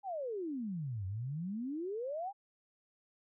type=exponential two-way sweep; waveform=sine; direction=down then up; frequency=830.6 to 91.1 to 830.6 Hz; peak=-36 dBFS; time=0.03-2.33 s; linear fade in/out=50 ms; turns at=1.06 s; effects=none